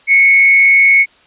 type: tone with frequency modulation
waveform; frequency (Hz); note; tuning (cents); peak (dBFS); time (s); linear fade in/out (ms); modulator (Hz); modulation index
sine; 2202; C#7; -12; -5; 0.07-1.06; 50; 131; 0.34
effects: white hiss -48 dBFS RMS until 1.26 s + resampled to 8000 Hz